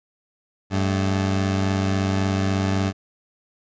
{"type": "tone pair together", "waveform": "20% pulse", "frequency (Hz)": [96.4, 216.4], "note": ["G2", "A3"], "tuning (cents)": [-28, -29], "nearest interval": "octave + major second", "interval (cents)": 1399, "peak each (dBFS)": [-15, -26], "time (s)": [0.7, 2.93], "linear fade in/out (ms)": 50, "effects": ["resampled to 16000 Hz"]}